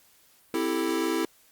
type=chord; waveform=square; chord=A minor seventh; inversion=first; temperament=equal; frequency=261.6 / 329.6 / 392 / 440 Hz; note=C4 / E4 / G4 / A4; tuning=0 / 0 / 0 / 0 cents; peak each=-34 / -28 / -33 / -33 dBFS; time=0.54-1.25 s; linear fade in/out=2 ms; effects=white hiss -60 dBFS RMS until 1.51 s + Opus 48 kbps